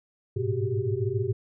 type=tone cluster; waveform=sine; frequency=102.6 / 109.9 / 123.7 / 377.1 / 399.5 Hz; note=G#2 / A2 / B2 / F#4 / G4; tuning=-21 / -2 / +3 / +33 / +33 cents; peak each=-31 dBFS; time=0.36-1.33 s; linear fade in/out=10 ms; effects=none